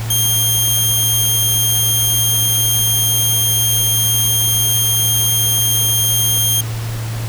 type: tone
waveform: 10% pulse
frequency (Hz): 3199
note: G7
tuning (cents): +34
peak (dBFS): -5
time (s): 0.1-6.61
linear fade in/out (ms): 5
effects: added 113 Hz sine -20 dBFS peak until 7.28 s + pink hiss -30 dBFS RMS until 7.28 s